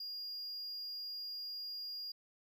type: tone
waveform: triangle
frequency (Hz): 4834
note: D8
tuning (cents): +49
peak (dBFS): -40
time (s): 0-2.12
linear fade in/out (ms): 5
effects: none